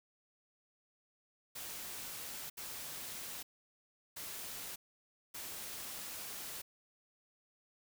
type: noise bursts at uneven times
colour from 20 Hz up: white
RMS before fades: -45 dBFS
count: 4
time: 1.55-2.5 / 2.57-3.43 / 4.16-4.76 / 5.34-6.62 s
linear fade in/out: 10 ms
effects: none